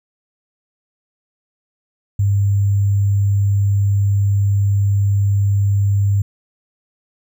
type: tone with sample-and-hold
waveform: sine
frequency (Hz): 100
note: G2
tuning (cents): +35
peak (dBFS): -12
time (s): 2.19-6.22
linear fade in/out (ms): 5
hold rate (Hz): 7350
effects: none